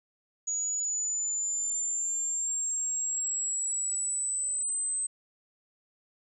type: linear sweep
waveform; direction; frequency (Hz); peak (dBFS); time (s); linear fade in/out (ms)
sine; up; 6790 to 8230; -28; 0.47-5.07; 10
effects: none